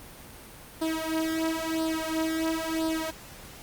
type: tone with flanger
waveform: sawtooth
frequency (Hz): 321.5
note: E4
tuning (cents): -43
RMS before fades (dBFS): -29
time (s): 0.81-3.11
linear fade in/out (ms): 10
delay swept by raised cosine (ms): 0.21 to 3.71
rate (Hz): 0.98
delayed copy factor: +1
effects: pink hiss -46 dBFS RMS until 3.62 s + Opus 32 kbps